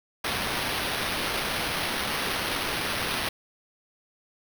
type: noise with sample-and-hold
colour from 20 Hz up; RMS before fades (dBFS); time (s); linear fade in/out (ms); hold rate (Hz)
violet; -29; 0.24-3.29; 5; 7350
effects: none